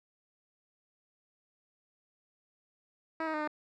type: tone with pitch steps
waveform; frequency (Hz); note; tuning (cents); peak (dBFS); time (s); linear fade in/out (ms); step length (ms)
10% pulse; 321.7 / 315.4 / 304.8 / 302.3; E4 / D#4 / D#4 / D#4; -42 / +24 / -36 / -50; -23; 3.2-3.476; 2; 69
effects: low-pass 2000 Hz 12 dB/octave